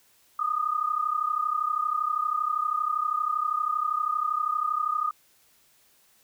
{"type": "tone pair together", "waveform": "sine", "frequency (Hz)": [1212.4, 1245], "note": ["D#6", "D#6"], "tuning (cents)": [-45, 1], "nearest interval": "unison", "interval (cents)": 46, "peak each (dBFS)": -27, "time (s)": [0.39, 5.11], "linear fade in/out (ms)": 5, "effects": ["white hiss -62 dBFS RMS until 6.23 s"]}